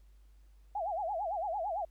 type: tone with vibrato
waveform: sine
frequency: 740 Hz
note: F#5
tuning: in tune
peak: -32 dBFS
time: 0.75-1.85 s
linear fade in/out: 5 ms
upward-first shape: sine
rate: 8.9 Hz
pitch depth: 240 cents each way
effects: added 50 Hz sine -56 dBFS peak until 1.9 s + pink hiss -75 dBFS RMS until 1.9 s